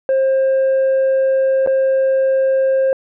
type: tone with dropouts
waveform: sine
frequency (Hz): 532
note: C5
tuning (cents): +29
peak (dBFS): -9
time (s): 0.09-2.93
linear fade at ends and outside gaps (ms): 1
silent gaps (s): 1.663-1.673
effects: tanh soft clip ceiling -11 dBFS